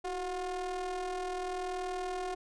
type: ring-modulated tone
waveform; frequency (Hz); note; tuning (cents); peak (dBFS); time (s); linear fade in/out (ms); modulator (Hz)
square; 176.2; F3; +16; -32; 0.04-2.35; 10; 549
effects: resampled to 22050 Hz